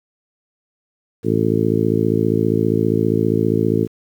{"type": "harmonic tone", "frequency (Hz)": 55, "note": "A1", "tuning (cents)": 0, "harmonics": [2, 3, 4, 5, 6, 7, 8], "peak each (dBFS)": [-22, -22, -22, -22, -22, -22, -22], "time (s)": [1.23, 3.88], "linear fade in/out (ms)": 50, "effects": ["8-bit"]}